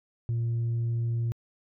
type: tone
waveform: sine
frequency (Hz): 116.6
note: A#2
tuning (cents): +1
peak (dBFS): -23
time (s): 0.29-1.32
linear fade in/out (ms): 0
effects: tanh soft clip ceiling -24 dBFS